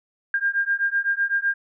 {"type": "beating tone pair", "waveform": "sine", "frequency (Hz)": [1602, 1609.9], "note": ["G6", "G6"], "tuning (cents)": [37, 46], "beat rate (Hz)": 7.9, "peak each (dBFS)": -23, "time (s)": [0.34, 1.54], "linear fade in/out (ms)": 2, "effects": []}